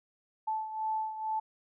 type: beating tone pair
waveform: sine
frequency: 873 / 875.2 Hz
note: A5 / A5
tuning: -14 / -9 cents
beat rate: 2.2 Hz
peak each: -32 / -38 dBFS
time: 0.47-1.4 s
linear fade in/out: 10 ms
effects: none